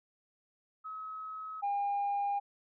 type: tone pair in turn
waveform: sine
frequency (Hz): 1281 / 807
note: E6 / G#5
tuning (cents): -50 / -50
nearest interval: minor sixth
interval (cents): 800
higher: first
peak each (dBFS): -39 / -28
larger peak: second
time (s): 0.84-1.62 / 1.62-2.4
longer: neither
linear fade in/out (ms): 20
effects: tanh soft clip ceiling -27 dBFS